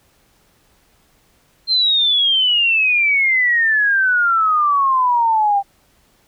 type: exponential sweep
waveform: sine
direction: down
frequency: 4186 to 784 Hz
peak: -12 dBFS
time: 1.67-5.63 s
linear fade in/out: 50 ms
effects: pink hiss -57 dBFS RMS until 6.27 s